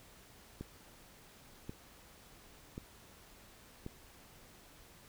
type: click train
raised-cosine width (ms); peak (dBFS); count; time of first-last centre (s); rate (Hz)
3; -29; 4; 0.61-3.864; 0.922
effects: pink hiss -59 dBFS RMS until 5.08 s